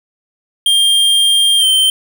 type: tone with pitch glide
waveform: square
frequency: 3200 to 3116 Hz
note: G7 to G7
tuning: +35 to -11 cents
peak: -9 dBFS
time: 0.66-1.9 s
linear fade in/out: 2 ms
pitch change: -46 cents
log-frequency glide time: 1.58-1.65 s
effects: none